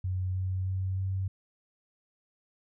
sine tone with pitch steps, 92.5 / 93.41 / 94.33 / 95.27 Hz, F#2 / F#2 / F#2 / G2, 0 / +17 / +34 / -49 cents, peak -28 dBFS, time 0.04-1.28 s, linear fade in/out 5 ms, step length 310 ms, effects none

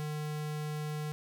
square tone, 151.3 Hz, D#3, 48 cents flat, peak -35 dBFS, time 0-1.12 s, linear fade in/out 0 ms, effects none

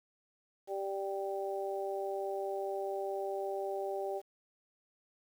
harmonic tone, 195.8 Hz, G3, 2 cents flat, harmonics 2 / 3 / 4, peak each -37 / -39 / -40 dBFS, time 0.67-4.22 s, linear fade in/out 50 ms, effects 10-bit

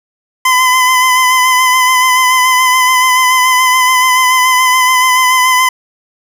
25% pulse tone with vibrato, 1018 Hz, C6, 48 cents flat, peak -3 dBFS, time 0.45-5.69 s, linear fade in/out 5 ms, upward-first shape sine, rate 7 Hz, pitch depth 29 cents each way, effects none

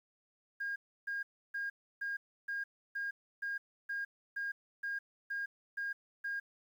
sine tone bursts, 1620 Hz, G#6, 43 cents flat, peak -34 dBFS, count 13, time 0.6-6.4 s, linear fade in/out 10 ms, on 160 ms, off 310 ms, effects tanh soft clip ceiling -31 dBFS + 11-bit

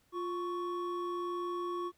triangle tone pair together, 350.8 / 1113.7 Hz, F4 / C#6, +8 / +8 cents, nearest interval octave + minor sixth, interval 2000 cents, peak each -34 / -36 dBFS, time 0.12-1.92 s, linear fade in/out 50 ms, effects pink hiss -71 dBFS RMS until 1.97 s

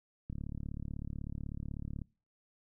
click train, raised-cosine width 5 ms, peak -28 dBFS, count 63, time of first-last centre 0.3-2.017 s, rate 36.1 Hz, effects noise-tail reverb RT60 0.4 s tail -26 dB re dry

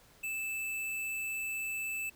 square tone, 2632 Hz, E7, 3 cents flat, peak -35 dBFS, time 0.23-2.1 s, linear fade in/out 10 ms, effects pink hiss -61 dBFS RMS until 2.15 s

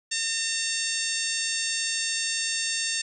harmonic tone with a mistuned harmonic, 907 Hz, A#5, 48 cents flat, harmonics 2 / 3 / 4 / 5 / 6 / 7 / 8 / 9, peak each -34 / -34 / -34 / -34 / -34 / -34 / -34 / -34 dBFS, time 0.11-3.02 s, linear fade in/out 10 ms, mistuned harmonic 9, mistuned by +71 cents, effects none

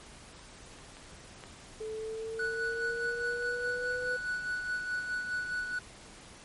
clicks, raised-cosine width 0.3 ms, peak -36 / -34 / -29 / -34 dBFS, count 4, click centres 0.787 / 0.969 / 1.438 / 3.425 s
sine tone with pitch glide, 436.4 to 498.4 Hz, A4 to B4, -14 to +16 cents, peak -35 dBFS, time 1.8-4.17 s, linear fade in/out 10 ms, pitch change +230 cents, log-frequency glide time 1.93-3.99 s
triangle tone with tremolo, 1478 Hz, F#6, 2 cents flat, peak -28 dBFS, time 2.39-5.79 s, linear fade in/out 5 ms, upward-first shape sine, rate 4.8 Hz, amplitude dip 50%
effects pink hiss -51 dBFS RMS until 6.44 s + MP3 48 kbps

